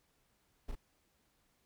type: noise with echo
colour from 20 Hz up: brown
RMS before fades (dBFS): -39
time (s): 0.68-0.72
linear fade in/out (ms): 10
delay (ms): 35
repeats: 1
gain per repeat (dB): -2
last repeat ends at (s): 0.755
effects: pink hiss -75 dBFS RMS until 1.65 s